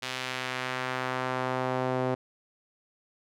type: tone with band-pass filter sweep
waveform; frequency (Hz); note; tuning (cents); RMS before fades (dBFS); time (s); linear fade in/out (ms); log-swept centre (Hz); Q
sawtooth; 128.5; C3; -31; -31; 0.02-2.15; 10; 3300 to 550; 0.95
effects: none